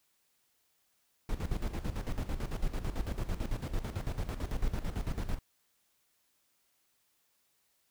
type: noise with tremolo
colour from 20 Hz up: brown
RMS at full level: -32 dBFS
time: 1.29-5.39 s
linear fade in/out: 2 ms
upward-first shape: square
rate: 9 Hz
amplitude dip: 70%
effects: white hiss -74 dBFS RMS until 7.9 s